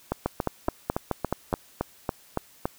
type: two click trains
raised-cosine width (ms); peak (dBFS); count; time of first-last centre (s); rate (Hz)
1; -10 / -11; 7 / 10; 0.26-1.539 / 0.12-2.655; 4.69 / 3.55
effects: white hiss -55 dBFS RMS until 2.78 s